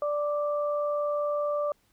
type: tone pair together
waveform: sine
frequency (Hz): 587.4 / 1174.7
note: D5 / D6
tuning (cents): 0 / 0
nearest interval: octave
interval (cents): 1200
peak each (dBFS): -26 / -33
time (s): 0.02-1.72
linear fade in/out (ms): 2
effects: pink hiss -68 dBFS RMS until 1.92 s